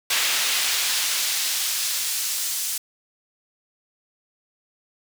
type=noise with high-pass filter sweep; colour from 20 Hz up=brown; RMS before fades=-24 dBFS; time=0.1-2.78 s; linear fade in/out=5 ms; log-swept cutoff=2600 to 7000 Hz; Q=0.72; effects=none